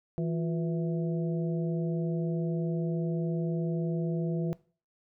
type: harmonic tone with a mistuned harmonic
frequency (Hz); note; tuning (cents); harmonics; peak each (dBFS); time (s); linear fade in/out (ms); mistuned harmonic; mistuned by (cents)
164.81; E3; 0; 1 / 2 / 3 / 4; -29 / -35 / -39 / -41; 0.18-4.53; 0; 2; +110
effects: noise-tail reverb RT60 0.4 s tail -20 dB re dry